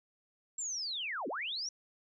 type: linear two-way sweep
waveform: sine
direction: down then up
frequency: 7600 to 228.4 to 5890 Hz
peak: -35 dBFS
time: 0.58-1.69 s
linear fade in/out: 5 ms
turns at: 1.28 s
effects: none